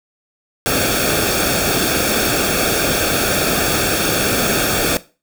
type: noise with comb filter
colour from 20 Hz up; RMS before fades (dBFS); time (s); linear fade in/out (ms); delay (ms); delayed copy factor
pink; -17; 0.66-4.97; 0; 1; -0.75
effects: noise-tail reverb RT60 0.3 s tail -17 dB re dry